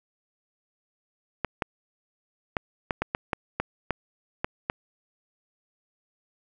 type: clicks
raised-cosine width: 0.5 ms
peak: -10 dBFS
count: 11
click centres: 1.447 / 1.622 / 2.568 / 2.908 / 3.02 / 3.149 / 3.332 / 3.6 / 3.907 / 4.445 / 4.699 s
effects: none